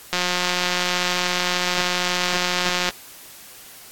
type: click train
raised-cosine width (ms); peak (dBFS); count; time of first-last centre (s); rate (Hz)
0.2; -4; 495; 0.13-2.89; 179
effects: white hiss -43 dBFS RMS until 3.91 s + AAC 64 kbps